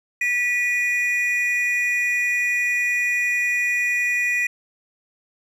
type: tone pair together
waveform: triangle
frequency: 1951.8 / 2457 Hz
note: B6 / D#7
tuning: -21 / -22 cents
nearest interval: major third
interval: 399 cents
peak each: -20 dBFS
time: 0.21-4.47 s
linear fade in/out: 5 ms
effects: none